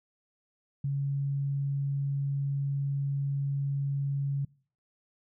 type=tone; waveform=sine; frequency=139.6 Hz; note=C#3; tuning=13 cents sharp; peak=-27 dBFS; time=0.84-4.45 s; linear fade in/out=5 ms; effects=noise-tail reverb RT60 0.5 s tail -25 dB re dry